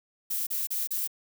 violet noise bursts, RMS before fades -30 dBFS, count 4, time 0.3-1.076 s, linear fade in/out 10 ms, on 170 ms, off 32 ms, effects none

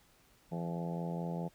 harmonic tone with a mistuned harmonic, 84.8 Hz, E2, 50 cents sharp, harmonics 2 / 3 / 4 / 5 / 6 / 7 / 8 / 9 / 10, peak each -36 / -49 / -48 / -47 / -46 / -50 / -47 / -51 / -49 dBFS, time 0.51-1.49 s, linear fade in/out 20 ms, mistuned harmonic 10, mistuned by +17 cents, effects pink hiss -66 dBFS RMS until 1.54 s

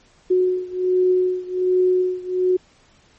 sine beating tone pair, 366.2 / 367.5 Hz, F#4 / F#4, -18 / -12 cents, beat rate 1.3 Hz, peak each -18 / -20 dBFS, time 0.3-2.57 s, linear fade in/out 10 ms, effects pink hiss -55 dBFS RMS until 3.18 s + MP3 32 kbps

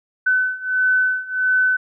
sine beating tone pair, 1510 / 1511.5 Hz, F#6 / F#6, +35 / +36 cents, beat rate 1.5 Hz, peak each -20 / -18 dBFS, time 0.26-1.77 s, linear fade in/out 10 ms, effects none

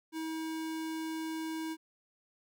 square tone, 320 Hz, D#4, 49 cents sharp, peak -36 dBFS, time 0.12-1.77 s, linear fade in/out 50 ms, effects none

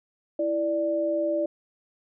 sine tone pair together, 330.6 / 589 Hz, E4 / D5, +5 / +5 cents, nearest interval minor seventh, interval 1000 cents, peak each -28 / -24 dBFS, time 0.39-1.46 s, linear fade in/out 5 ms, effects none

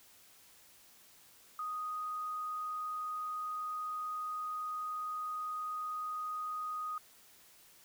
sine tone, 1244.5 Hz, D#6, in tune, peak -36 dBFS, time 1.59-6.98 s, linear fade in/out 2 ms, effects white hiss -61 dBFS RMS until 7.84 s

